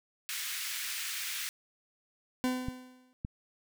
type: high-pass noise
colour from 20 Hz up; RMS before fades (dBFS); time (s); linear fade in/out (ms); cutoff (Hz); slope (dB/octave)
pink; -37; 0.29-1.49; 0; 1700; 24
type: tone with exponential decay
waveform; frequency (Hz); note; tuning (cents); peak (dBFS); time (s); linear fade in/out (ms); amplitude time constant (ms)
40% pulse; 253.8; B3; +47; -25; 2.44-3.13; 0; 150
type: clicks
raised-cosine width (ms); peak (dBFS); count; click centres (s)
5; -23; 2; 2.685 / 3.249
effects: none